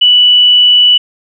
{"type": "tone", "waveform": "sine", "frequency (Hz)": 2960, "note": "F#7", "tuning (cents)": 0, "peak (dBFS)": -3, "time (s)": [0.01, 0.98], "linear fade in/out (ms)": 10, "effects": []}